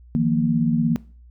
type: chord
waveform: sine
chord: Eb suspended second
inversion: none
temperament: equal with one note detuned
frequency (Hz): 157.64 / 174.61 / 233.1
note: Eb3 / F3 / Bb3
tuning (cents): +23 / 0 / 0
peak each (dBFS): -22 / -24 / -19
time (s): 0.15-0.96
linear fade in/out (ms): 0
effects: noise-tail reverb RT60 0.4 s tail -20 dB re dry + added 60 Hz sine -44 dBFS peak until 1.3 s